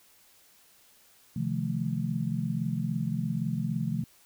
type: chord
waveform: sine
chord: F dominant seventh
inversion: second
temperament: just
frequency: 130.96 / 157.15 / 174.61 / 218.3 Hz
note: C3 / Eb3 / F3 / A3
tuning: +2 / +18 / 0 / -13 cents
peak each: -33 dBFS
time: 1.36-4.04 s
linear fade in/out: 5 ms
effects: white hiss -60 dBFS RMS until 4.25 s